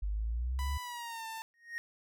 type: exponential sweep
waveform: sine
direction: up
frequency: 49 to 72.2 Hz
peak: -31 dBFS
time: 0.02-0.78 s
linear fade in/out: 10 ms
type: tone with pitch glide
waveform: sawtooth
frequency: 992 to 894 Hz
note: B5 to A5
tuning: +7 to +27 cents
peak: -36 dBFS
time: 0.59-1.42 s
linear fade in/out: 0 ms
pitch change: -180 cents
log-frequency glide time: 0.81-1.26 s
type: tone with exponential growth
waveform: triangle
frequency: 1864 Hz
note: A#6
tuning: 1 cent flat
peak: -31 dBFS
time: 1.54-1.78 s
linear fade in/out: 0 ms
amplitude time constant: 51 ms
effects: none